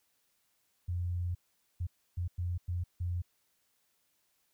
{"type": "tone bursts at uneven times", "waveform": "sine", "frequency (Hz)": 88.1, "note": "F2", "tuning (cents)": 16, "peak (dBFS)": -31, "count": 6, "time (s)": [[0.88, 1.35], [1.8, 1.87], [2.17, 2.28], [2.38, 2.58], [2.68, 2.84], [3, 3.22]], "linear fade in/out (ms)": 10, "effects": ["white hiss -75 dBFS RMS until 4.53 s"]}